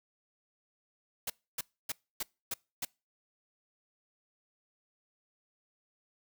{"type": "noise bursts", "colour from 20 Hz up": "white", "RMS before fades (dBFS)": -35, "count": 6, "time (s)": [1.27, 2.85], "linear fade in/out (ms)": 5, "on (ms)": 30, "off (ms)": 280, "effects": ["noise-tail reverb RT60 0.3 s tail -26 dB re dry"]}